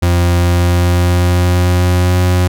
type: tone with pitch glide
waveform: 40% pulse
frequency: 87.31 to 90.08 Hz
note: F2 to F#2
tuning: 0 to -46 cents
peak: -8 dBFS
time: 0.02-2.48 s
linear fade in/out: 10 ms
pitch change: +54 cents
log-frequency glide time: 0.37-2.24 s
effects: none